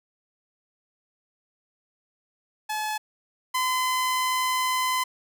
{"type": "tone pair in turn", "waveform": "sawtooth", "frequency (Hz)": [857, 1021.2], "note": ["A5", "C6"], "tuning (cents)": [-46, -42], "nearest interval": "minor third", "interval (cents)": 304, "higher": "second", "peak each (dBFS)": [-23, -19], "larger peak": "second", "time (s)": [[2.69, 2.98], [3.54, 5.04]], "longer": "second", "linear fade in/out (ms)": 10, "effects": []}